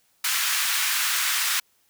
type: high-pass noise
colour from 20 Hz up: pink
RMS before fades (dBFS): -24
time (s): 0.24-1.6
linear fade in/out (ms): 5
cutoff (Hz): 1300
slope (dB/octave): 24
effects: white hiss -65 dBFS RMS until 1.89 s